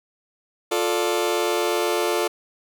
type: chord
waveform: sawtooth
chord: D minor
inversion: first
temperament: just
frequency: 352.4 / 440.5 / 587.3 Hz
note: F4 / A4 / D5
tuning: +16 / +2 / 0 cents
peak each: -20 / -20 / -23 dBFS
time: 0.71-2.28 s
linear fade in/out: 10 ms
effects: none